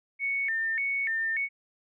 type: tone with vibrato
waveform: sine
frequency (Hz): 2000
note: B6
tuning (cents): +21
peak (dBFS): -26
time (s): 0.19-1.49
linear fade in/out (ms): 50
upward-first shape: square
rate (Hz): 1.7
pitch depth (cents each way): 180
effects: none